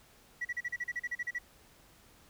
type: tone bursts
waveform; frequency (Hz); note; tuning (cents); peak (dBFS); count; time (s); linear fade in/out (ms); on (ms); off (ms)
sine; 1942; B6; -30; -30; 13; 0.41-1.387; 10; 41; 37
effects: tanh soft clip ceiling -30 dBFS + pink hiss -61 dBFS RMS until 2.29 s